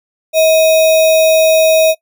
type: tone with sample-and-hold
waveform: sine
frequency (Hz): 638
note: D#5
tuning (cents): +43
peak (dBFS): -6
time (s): 0.33-1.95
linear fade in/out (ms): 50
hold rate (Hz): 3150
effects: noise-tail reverb RT60 0.1 s tail -21 dB re dry